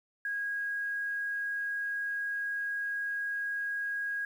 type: tone with quantisation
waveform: sine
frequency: 1642 Hz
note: G#6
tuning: 20 cents flat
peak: -31 dBFS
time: 0.25-4.25 s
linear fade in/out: 2 ms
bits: 10
effects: none